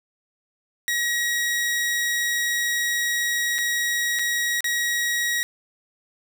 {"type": "tone with dropouts", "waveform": "sawtooth", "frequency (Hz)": 1903, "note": "A#6", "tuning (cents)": 35, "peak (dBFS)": -18, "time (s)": [0.88, 5.43], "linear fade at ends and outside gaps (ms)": 0, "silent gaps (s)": [[3.583, 3.587], [4.189, 4.193], [4.606, 4.643]], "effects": []}